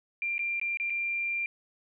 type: tone with dropouts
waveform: sine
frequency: 2379 Hz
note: D7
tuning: 22 cents sharp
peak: -28 dBFS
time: 0.22-1.46 s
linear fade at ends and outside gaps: 1 ms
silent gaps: 0.381-0.392 / 0.598-0.614 / 0.772-0.799 / 0.899-0.903 s
effects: none